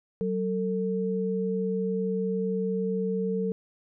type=tone pair together; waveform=sine; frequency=188.59 / 448.9 Hz; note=F#3 / A4; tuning=+33 / +35 cents; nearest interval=octave + minor third; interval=1502 cents; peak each=-28 dBFS; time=0.21-3.52 s; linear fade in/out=0 ms; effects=none